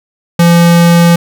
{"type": "tone", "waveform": "square", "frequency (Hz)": 170.8, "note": "F3", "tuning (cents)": -38, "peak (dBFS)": -4, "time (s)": [0.39, 1.16], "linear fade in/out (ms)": 5, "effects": []}